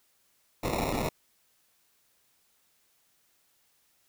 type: noise with sample-and-hold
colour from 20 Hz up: blue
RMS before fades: -30 dBFS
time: 0.63-1.09 s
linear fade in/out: 5 ms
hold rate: 1575 Hz
effects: white hiss -69 dBFS RMS until 4.08 s